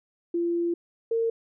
sine tone pair in turn, 342.4 / 457 Hz, F4 / A#4, -34 / -34 cents, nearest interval perfect fourth, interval 500 cents, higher second, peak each -23 / -22 dBFS, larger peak second, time 0.34-0.74 / 1.11-1.3 s, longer first, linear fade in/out 5 ms, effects none

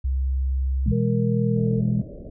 sine tone, 66 Hz, C2, 16 cents sharp, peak -20 dBFS, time 0.04-0.93 s, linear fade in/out 10 ms
sine chord, E major, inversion second, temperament just, 123.61 / 164.81 / 206 Hz, B2 / E3 / G#3, +2 / 0 / -14 cents, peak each -22 / -26 / -23 dBFS, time 0.86-2.02 s, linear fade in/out 5 ms
sine tone with pitch glide, 466.2 to 451.6 Hz, A#4 to A4, 0 to +45 cents, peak -27 dBFS, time 0.91-1.81 s, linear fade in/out 20 ms, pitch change -55 cents, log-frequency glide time 1.43-1.69 s
pink low-pass noise, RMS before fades -38 dBFS, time 1.56-2.3 s, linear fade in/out 5 ms, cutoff 650 Hz, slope 96 dB/octave
effects none

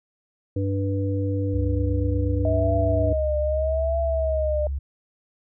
harmonic tone, 98 Hz, G2, in tune, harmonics 1 / 3 / 5, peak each -23 / -28 / -30 dBFS, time 0.56-3.13 s, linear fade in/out 5 ms
sine tone with pitch glide, 69.7 to 68.94 Hz, C#2 to C#2, +10 to -9 cents, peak -24 dBFS, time 1.53-4.79 s, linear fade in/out 10 ms, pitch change -19 cents, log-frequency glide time 3.15-4.28 s
sine tone with vibrato, 635 Hz, D#5, 35 cents sharp, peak -22 dBFS, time 2.45-4.67 s, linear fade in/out 2 ms, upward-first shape triangle, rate 0.81 Hz, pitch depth 97 cents each way
effects none

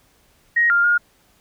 sine tone with pitch steps, 1881 / 1400 / 1425 Hz, A#6 / F6 / F6, +15 / +4 / +34 cents, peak -13 dBFS, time 0.56-0.98 s, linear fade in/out 10 ms, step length 140 ms, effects pink hiss -58 dBFS RMS until 1.4 s

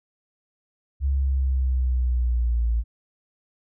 sine linear sweep, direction down, 69.3 to 56.4 Hz, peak -19 dBFS, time 1-2.84 s, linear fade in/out 50 ms, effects none

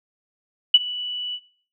sine tone with ADSR envelope, 2959 Hz, F#7, 1 cent flat, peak -6 dBFS, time 0.74-1.4 s, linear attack 5 ms, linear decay 37 ms, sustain -20 dB, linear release 58 ms, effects noise-tail reverb RT60 0.5 s tail -20 dB re dry

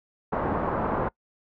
white low-pass noise, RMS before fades -27 dBFS, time 0.32-1.09 s, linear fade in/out 10 ms, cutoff 1100 Hz, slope 24 dB/octave, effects noise-tail reverb RT60 0.1 s tail -24 dB re dry

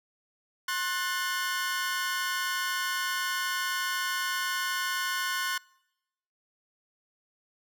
sawtooth chord, F# diminished, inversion second, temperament just, 1065.6 / 1480 / 1776 Hz, C6 / F#6 / A6, +31 / 0 / +16 cents, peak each -29 / -28 / -33 dBFS, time 0.68-5.58 s, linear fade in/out 5 ms, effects noise-tail reverb RT60 0.9 s tail -26 dB re dry

